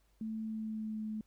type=tone with pitch glide; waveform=sine; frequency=220 to 216.1 Hz; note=A3 to A3; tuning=0 to -31 cents; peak=-36 dBFS; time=0.21-1.21 s; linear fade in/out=2 ms; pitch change=-31 cents; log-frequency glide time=0.42-1.04 s; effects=added 50 Hz sine -68 dBFS peak until 1.26 s + pink hiss -75 dBFS RMS until 1.26 s